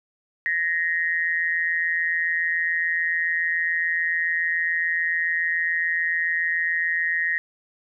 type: tone with amplitude modulation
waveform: sine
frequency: 1871 Hz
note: A#6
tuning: 6 cents sharp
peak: -17 dBFS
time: 0.46-7.38 s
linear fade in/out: 0 ms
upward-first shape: sine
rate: 167 Hz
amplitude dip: 80%
effects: none

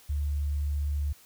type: tone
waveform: sine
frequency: 72.6 Hz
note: D2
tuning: 19 cents flat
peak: -26 dBFS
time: 0.09-1.13 s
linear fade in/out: 10 ms
effects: white hiss -56 dBFS RMS until 1.25 s

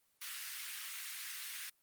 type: high-pass noise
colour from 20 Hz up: pink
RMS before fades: -44 dBFS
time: 0.21-1.7 s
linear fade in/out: 10 ms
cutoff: 1600 Hz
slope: 24 dB/octave
effects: white hiss -75 dBFS RMS until 1.82 s + Opus 24 kbps

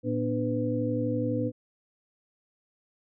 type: tone cluster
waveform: sine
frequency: 114.9 / 245.7 / 297.7 / 500 Hz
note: A#2 / B3 / D4 / B4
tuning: -25 / -9 / +24 / +21 cents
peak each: -31 dBFS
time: 0.03-1.52 s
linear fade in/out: 50 ms
effects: none

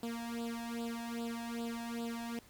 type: tone with flanger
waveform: sawtooth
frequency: 233.1 Hz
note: A#3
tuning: in tune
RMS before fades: -40 dBFS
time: 0.03-2.39 s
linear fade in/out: 2 ms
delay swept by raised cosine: 0.24 to 1.19 ms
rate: 2.5 Hz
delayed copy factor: +0.9
effects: pink hiss -61 dBFS RMS until 2.49 s

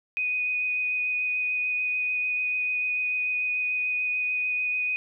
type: tone with vibrato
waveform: sine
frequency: 2489 Hz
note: D#7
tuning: in tune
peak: -24 dBFS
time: 0.17-4.96 s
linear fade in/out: 0 ms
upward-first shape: triangle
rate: 6.8 Hz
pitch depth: 13 cents each way
effects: none

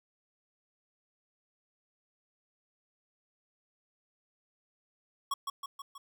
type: tone with echo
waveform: square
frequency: 1108.7 Hz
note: C#6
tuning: in tune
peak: -30 dBFS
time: 5.31-5.34 s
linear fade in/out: 5 ms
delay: 160 ms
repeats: 4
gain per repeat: -4 dB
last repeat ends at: 5.98 s
effects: none

